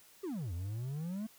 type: exponential two-way sweep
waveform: triangle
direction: down then up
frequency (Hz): 415.3 to 82.41 to 225.3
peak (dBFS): -34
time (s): 0.23-1.27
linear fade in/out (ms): 10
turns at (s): 0.53
effects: white hiss -61 dBFS RMS until 1.38 s